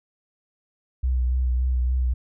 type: tone with vibrato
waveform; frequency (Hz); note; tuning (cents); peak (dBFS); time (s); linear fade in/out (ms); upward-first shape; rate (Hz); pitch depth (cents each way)
sine; 62.8; B1; +30; -19; 1.03-2.14; 10; sine; 3.5; 31
effects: none